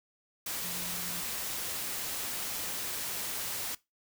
sine tone in noise, 176.9 Hz, F3, 23 cents sharp, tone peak -45 dBFS, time 0.64-1.21 s, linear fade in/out 5 ms, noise white, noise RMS -36 dBFS, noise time 0.46-3.75 s, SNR -12 dB, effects noise-tail reverb RT60 0.2 s tail -20 dB re dry

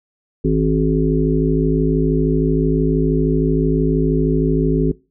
harmonic tone, 53 Hz, G#1, 36 cents sharp, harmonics 1 / 3 / 5 / 7 / 8, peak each -20 / -18 / -19 / -20 / -22 dBFS, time 0.44-4.92 s, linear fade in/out 10 ms, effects noise-tail reverb RT60 0.3 s tail -22 dB re dry

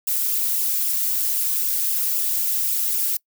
violet noise with flanger, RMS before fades -22 dBFS, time 0.07-3.17 s, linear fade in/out 5 ms, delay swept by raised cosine 0.48 to 2.98 ms, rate 3.8 Hz, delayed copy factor -0.7, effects noise-tail reverb RT60 0.1 s tail -25 dB re dry

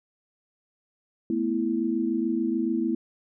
sine chord, A suspended second, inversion none, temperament equal, 220 / 246.9 / 329.6 Hz, A3 / B3 / E4, 0 / 0 / 0 cents, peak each -29 / -28 / -26 dBFS, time 1.3-2.95 s, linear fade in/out 2 ms, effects none

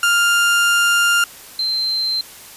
30% pulse / sine tone pair in turn, 1400 / 4118 Hz, F6 / C8, +4 / -28 cents, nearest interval octave + perfect fifth, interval 1868 cents, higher second, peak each -10 / -17 dBFS, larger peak first, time 0.03-1.24 / 1.59-2.21 s, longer first, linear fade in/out 2 ms, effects white hiss -39 dBFS RMS until 2.56 s + resampled to 32000 Hz

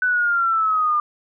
sine exponential sweep, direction down, 1506 to 1198 Hz, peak -16 dBFS, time 0.02-1 s, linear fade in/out 2 ms, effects none

